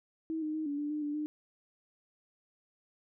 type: tone with pitch steps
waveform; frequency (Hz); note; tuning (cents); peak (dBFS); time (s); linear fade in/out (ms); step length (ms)
sine; 321.1 / 307.3 / 313.1 / 286.9 / 293.8 / 301.6 / 293.2 / 301.7; E4 / D#4 / D#4 / D4 / D4 / D4 / D4 / D4; -45 / -21 / +11 / -40 / +1 / +46 / -3 / +47; -32; 0.3-1.26; 0; 120
effects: none